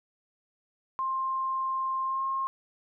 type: tone with pitch glide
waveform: sine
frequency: 1056 to 1070.7 Hz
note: C6 to C6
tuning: +16 to +40 cents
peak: -27 dBFS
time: 0.99-2.47 s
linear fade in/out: 0 ms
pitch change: +24 cents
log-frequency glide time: 2.05-2.23 s
effects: none